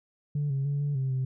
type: tone with pitch steps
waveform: sine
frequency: 146 / 136.6 / 142.6 / 144.4 / 132.9 / 130.5 Hz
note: D3 / C#3 / C#3 / D3 / C3 / C3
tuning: -10 / -25 / +49 / -29 / +27 / -4 cents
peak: -24 dBFS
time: 0.35-1.25 s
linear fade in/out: 5 ms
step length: 150 ms
effects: tanh soft clip ceiling -23 dBFS